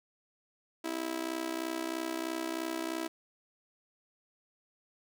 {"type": "tone with amplitude modulation", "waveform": "sawtooth", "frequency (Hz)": 327.1, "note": "E4", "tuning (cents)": -13, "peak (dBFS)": -26, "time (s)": [0.84, 3.08], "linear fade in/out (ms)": 10, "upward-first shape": "sine", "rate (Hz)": 63.1, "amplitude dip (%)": 85, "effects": []}